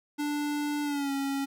square tone with pitch glide, 293.7 to 275.6 Hz, D4 to C#4, 0 to -10 cents, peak -29 dBFS, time 0.18-1.46 s, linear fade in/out 20 ms, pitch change -110 cents, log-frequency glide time 0.83-1.12 s, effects none

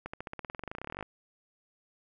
accelerating click train, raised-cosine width 0.5 ms, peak -23 dBFS, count 25, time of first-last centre 0.06-1.027 s, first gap 75 ms, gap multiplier 0.94, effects none

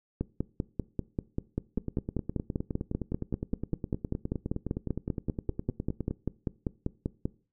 two click trains, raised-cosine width 3 ms, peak -19 / -16 dBFS, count 43 / 37, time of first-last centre 1.78-6.11 / 0.21-7.255 s, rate 9.7 / 5.11 Hz, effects noise-tail reverb RT60 0.4 s tail -21 dB re dry

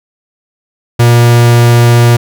45% pulse tone, 119 Hz, A#2, 36 cents sharp, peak -3 dBFS, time 0.99-2.17 s, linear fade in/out 10 ms, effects none

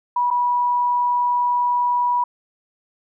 sine tone with dropouts, 975 Hz, B5, 23 cents flat, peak -16 dBFS, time 0.16-2.24 s, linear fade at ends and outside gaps 5 ms, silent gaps 0.304-0.31 s, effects none

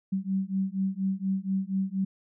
sine beating tone pair, 190 / 194.2 Hz, F#3 / G3, +46 / -16 cents, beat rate 4.2 Hz, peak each -29 dBFS, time 0.12-2.05 s, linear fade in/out 10 ms, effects none

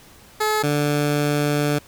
15% pulse tone pair in turn, 428.8 / 146.69 Hz, A4 / D3, -45 / -2 cents, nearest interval octave + perfect fifth, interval 1857 cents, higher first, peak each -12 dBFS, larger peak neither, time 0.4-0.63 / 0.63-1.79 s, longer second, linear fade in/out 10 ms, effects pink hiss -48 dBFS RMS until 1.87 s

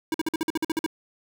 square tone bursts, 320 Hz, D#4, 49 cents sharp, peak -23 dBFS, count 11, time 0.12-0.863 s, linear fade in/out 2 ms, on 23 ms, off 49 ms, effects none

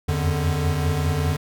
square tone cluster, 82.8 / 87.9 / 92.7 / 147.7 Hz, E2 / F2 / F#2 / D3, +8 / +12 / +4 / +10 cents, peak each -25 / -29 / -31 / -24 dBFS, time 0.08-1.37 s, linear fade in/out 10 ms, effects none

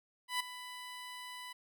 15% pulse tone with ADSR envelope, 995 Hz, B5, 13 cents sharp, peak -24 dBFS, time 0.28-1.53 s, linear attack 120 ms, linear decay 9 ms, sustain -14 dB, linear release 10 ms, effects none

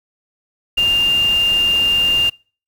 sine tone in noise, 2801 Hz, F7, 4 cents sharp, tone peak -12 dBFS, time 0.77-2.3 s, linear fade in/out 10 ms, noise pink, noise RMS -30 dBFS, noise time 0.77-2.3 s, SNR +15 dB, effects noise-tail reverb RT60 0.4 s tail -26 dB re dry

